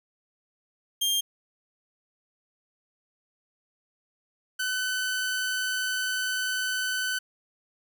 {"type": "tone pair in turn", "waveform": "sawtooth", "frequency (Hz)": [3200, 1510.2], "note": ["G7", "F#6"], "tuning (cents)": [35, 35], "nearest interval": "octave + minor second", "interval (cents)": 1300, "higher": "first", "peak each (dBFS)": [-20, -23], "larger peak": "first", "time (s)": [[1.01, 1.21], [4.59, 7.19]], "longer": "second", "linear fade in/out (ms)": 10, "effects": ["10-bit"]}